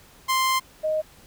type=tone pair in turn; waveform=sawtooth / sine; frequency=1046.5 / 622.3 Hz; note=C6 / D#5; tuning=0 / 0 cents; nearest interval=major sixth; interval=900 cents; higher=first; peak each=-16 / -21 dBFS; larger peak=first; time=0.28-0.6 / 0.83-1.02 s; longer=first; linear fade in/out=20 ms; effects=pink hiss -52 dBFS RMS until 1.26 s